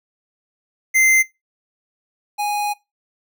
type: tone pair in turn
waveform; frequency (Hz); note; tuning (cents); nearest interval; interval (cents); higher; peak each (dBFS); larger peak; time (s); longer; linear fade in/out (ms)
square; 2078 / 827.8; C7 / G#5; -12 / -6; octave + major third; 1594; first; -13 / -20; first; 0.94-1.23 / 2.38-2.74; second; 20
effects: noise-tail reverb RT60 0.2 s tail -20 dB re dry